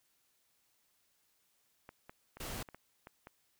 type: clicks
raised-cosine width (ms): 0.5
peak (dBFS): -34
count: 8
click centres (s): 1.891 / 2.095 / 2.37 / 2.484 / 2.688 / 2.746 / 3.071 / 3.271
type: noise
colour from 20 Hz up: pink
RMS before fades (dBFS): -42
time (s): 2.4-2.63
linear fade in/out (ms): 5
effects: white hiss -75 dBFS RMS until 3.59 s